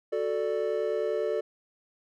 triangle chord, D major, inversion first, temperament equal, 370 / 440 / 587.3 Hz, F#4 / A4 / D5, 0 / 0 / 0 cents, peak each -31 / -27 / -29 dBFS, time 0.12-1.41 s, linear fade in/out 10 ms, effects none

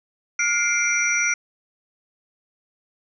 sine tone cluster, 1416 / 2102 / 2335 / 5820 Hz, F6 / C7 / D7 / F#8, +23 / +7 / -11 / -29 cents, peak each -24 dBFS, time 0.39-1.34 s, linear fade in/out 5 ms, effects none

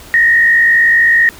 sine tone with frequency modulation, 1864.7 Hz, A#6, in tune, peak -6 dBFS, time 0.14-1.29 s, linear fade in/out 0 ms, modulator 55.4 Hz, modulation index 0.82, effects pink hiss -36 dBFS RMS until 1.39 s

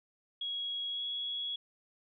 sine tone with pitch glide, 3317 to 3346 Hz, G#7 to G#7, -3 to +12 cents, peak -34 dBFS, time 0.41-1.56 s, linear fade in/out 5 ms, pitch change +15 cents, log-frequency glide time 0.89-1.03 s, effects none

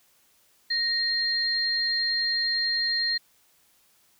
sine tone pair together, 1864.7 / 4203 Hz, A#6 / C8, 0 / +7 cents, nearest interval octave + major second, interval 1407 cents, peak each -29 / -24 dBFS, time 0.7-3.18 s, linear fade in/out 10 ms, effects white hiss -63 dBFS RMS until 4.19 s

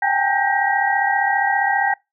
sine tone cluster, 777 / 812 / 889 / 1575 / 1898 Hz, G5 / G#5 / A5 / G6 / A#6, -16 / -39 / +18 / +8 / +31 cents, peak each -22 / -20 / -27 / -23 / -22 dBFS, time 0.02-1.94 s, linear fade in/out 5 ms, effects noise-tail reverb RT60 0.2 s tail -24 dB re dry

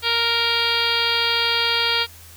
harmonic tone, 466.2 Hz, A#4, in tune, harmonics 1 / 2 / 3 / 4 / 5 / 6 / 7 / 8 / 9 / 10, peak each -30 / -28 / -26 / -30 / -26 / -28 / -24 / -27 / -28 / -26 dBFS, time 0.02-2.07 s, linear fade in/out 50 ms, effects added 83 Hz sine -45 dBFS peak until 2.36 s + white hiss -45 dBFS RMS until 2.36 s

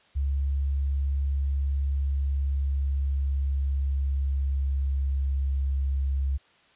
sine tone with pitch glide, 69.3 to 68.11 Hz, C#2 to C#2, 0 to -30 cents, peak -23 dBFS, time 0.15-6.38 s, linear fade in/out 20 ms, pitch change -30 cents, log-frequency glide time 1.86-5.53 s, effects white hiss -60 dBFS RMS until 6.75 s + resampled to 8000 Hz

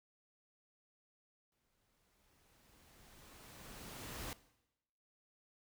pink noise with exponential growth, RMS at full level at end -44 dBFS, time 1.52-4.33 s, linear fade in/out 1 ms, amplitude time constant 610 ms, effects noise-tail reverb RT60 0.9 s tail -18 dB re dry

